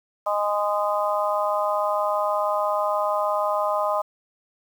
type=harmonic tone; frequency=206.3 Hz; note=G#3; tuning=11 cents flat; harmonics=3 / 4 / 5 / 6; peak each=-24 / -28 / -26 / -28 dBFS; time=0.26-4.02 s; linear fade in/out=10 ms; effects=8-bit